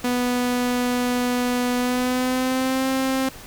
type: tone with pitch glide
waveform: sawtooth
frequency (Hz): 246.6 to 264.3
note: B3 to C4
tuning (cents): -2 to +18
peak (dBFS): -16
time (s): 0.04-3.29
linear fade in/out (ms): 5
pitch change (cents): +120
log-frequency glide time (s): 1.77-2.87
effects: pink hiss -41 dBFS RMS until 3.46 s